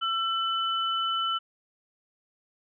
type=tone pair together; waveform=sine; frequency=1340 / 3006 Hz; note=E6 / F#7; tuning=+28 / +27 cents; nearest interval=octave + major second; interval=1399 cents; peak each=-27 / -29 dBFS; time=0.01-1.39 s; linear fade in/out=20 ms; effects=none